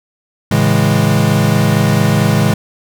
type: chord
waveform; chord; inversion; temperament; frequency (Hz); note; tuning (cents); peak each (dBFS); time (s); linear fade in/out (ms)
square; A major seventh; none; equal with one note detuned; 110 / 138.59 / 163.2 / 207.7; A2 / C#3 / E3 / G#3; 0 / 0 / -17 / 0; -16; 0.51-2.54; 5
effects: none